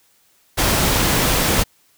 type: noise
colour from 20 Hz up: pink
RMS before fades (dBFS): -17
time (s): 0.57-1.64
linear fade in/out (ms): 20
effects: white hiss -58 dBFS RMS until 1.97 s